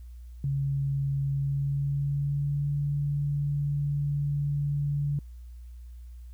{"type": "tone with pitch glide", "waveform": "sine", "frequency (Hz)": [138.59, 143.89], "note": ["C#3", "D3"], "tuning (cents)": [0, -35], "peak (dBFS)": -25, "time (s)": [0.44, 5.19], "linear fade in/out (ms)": 2, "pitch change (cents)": 65, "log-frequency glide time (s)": [1.32, 2.7], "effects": ["added 60 Hz sine -41 dBFS peak until 6.33 s", "white hiss -69 dBFS RMS until 6.33 s"]}